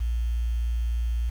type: tone with quantisation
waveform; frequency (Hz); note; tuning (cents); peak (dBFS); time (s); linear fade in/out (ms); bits
sine; 58.3; A#1; +1; -23; 0-1.3; 10; 8
effects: none